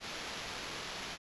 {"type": "noise with sample-and-hold", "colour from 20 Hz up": "white", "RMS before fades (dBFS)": -42, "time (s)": [0, 1.18], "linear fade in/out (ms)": 50, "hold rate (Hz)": 8820, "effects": ["resampled to 24000 Hz"]}